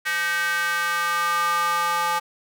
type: tone with high-pass filter sweep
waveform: square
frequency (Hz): 172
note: F3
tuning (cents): -26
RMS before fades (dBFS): -23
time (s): 0.05-2.2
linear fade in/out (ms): 20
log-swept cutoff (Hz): 1700 to 1000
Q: 4.4
effects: none